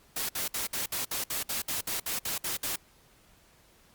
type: noise bursts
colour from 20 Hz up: white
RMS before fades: -32 dBFS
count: 14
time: 0.16-2.76 s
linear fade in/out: 5 ms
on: 130 ms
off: 60 ms
effects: pink hiss -61 dBFS RMS until 3.94 s + Opus 48 kbps